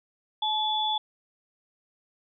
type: tone pair together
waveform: sine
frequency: 860 / 3440 Hz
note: A5 / A7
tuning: -40 / -40 cents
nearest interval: 2 octaves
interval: 2400 cents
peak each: -27 dBFS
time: 0.42-0.98 s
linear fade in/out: 5 ms
effects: none